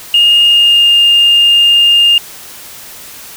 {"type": "tone with pitch glide", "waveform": "sine", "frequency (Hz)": [2839, 2818], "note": ["F7", "F7"], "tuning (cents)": [28, 15], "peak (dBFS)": -3, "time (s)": [0.14, 2.18], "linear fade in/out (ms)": 2, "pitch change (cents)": -13, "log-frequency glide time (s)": [0.45, 0.92], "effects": ["tanh soft clip ceiling 0 dBFS", "white hiss -31 dBFS RMS until 3.36 s"]}